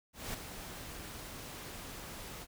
pink noise with ADSR envelope, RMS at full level -38 dBFS, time 0.13-2.47 s, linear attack 210 ms, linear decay 8 ms, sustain -8 dB, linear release 47 ms, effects none

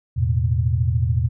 sine chord, E suspended fourth, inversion none, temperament just, 82.41 / 109.88 / 123.61 Hz, E2 / A2 / B2, 0 / -2 / +2 cents, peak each -21 dBFS, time 0.16-1.29 s, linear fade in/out 20 ms, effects none

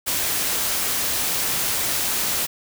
white noise, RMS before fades -23 dBFS, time 0.06-2.47 s, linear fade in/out 20 ms, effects none

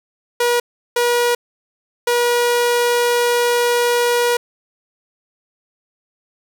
sawtooth tone bursts at uneven times, 481.1 Hz, B4, 45 cents flat, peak -10 dBFS, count 3, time 0.4-0.6 / 0.96-1.35 / 2.07-4.37 s, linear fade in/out 5 ms, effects none

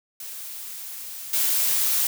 blue noise with level steps, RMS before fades -36 / -22 dBFS, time 0.2-2.07 s, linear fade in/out 2 ms, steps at 1.33 s, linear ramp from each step 5 ms, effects none

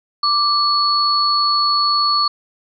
sine tone pair together, 1174.7 / 4399 Hz, D6 / C#8, 0 / -14 cents, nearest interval octave + major seventh, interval 2286 cents, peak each -16 dBFS, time 0.23-2.28 s, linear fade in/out 5 ms, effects none

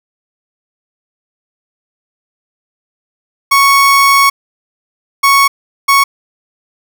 30% pulse tone bursts at uneven times, 1108.7 Hz, C#6, in tune, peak -3 dBFS, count 3, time 3.51-4.3 / 5.23-5.48 / 5.88-6.04 s, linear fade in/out 10 ms, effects none

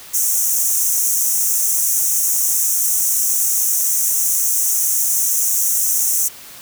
pink high-pass noise, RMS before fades -17 dBFS, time 0.13-6.29 s, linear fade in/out 20 ms, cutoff 5800 Hz, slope 96 dB/octave, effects white hiss -38 dBFS RMS until 6.61 s

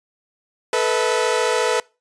sawtooth chord, A suspended second, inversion none, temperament equal with one note detuned, 440 / 493.9 / 642.7 Hz, A4 / B4 / E5, 0 / 0 / -44 cents, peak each -17 / -16 / -22 dBFS, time 0.73-1.8 s, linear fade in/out 2 ms, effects noise-tail reverb RT60 0.3 s tail -25 dB re dry + resampled to 22050 Hz

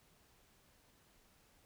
silence, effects pink hiss -69 dBFS RMS until 1.65 s

